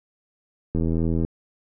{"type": "click train", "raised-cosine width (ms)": 3, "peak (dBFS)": -12, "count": 42, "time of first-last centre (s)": [0.75, 1.249], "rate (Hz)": 82.2, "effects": []}